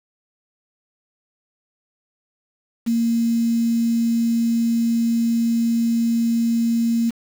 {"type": "tone with quantisation", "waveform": "sine", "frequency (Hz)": 231.4, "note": "A#3", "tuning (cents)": -13, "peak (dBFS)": -16, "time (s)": [2.86, 7.11], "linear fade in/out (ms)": 20, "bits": 6, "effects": []}